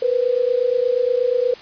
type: tone pair together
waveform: sine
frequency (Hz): 478.4 / 506.8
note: A#4 / B4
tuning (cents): +45 / +45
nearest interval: minor second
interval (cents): 100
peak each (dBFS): -19 / -18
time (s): 0.02-1.54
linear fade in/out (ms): 5
effects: white hiss -40 dBFS RMS until 1.61 s + resampled to 11025 Hz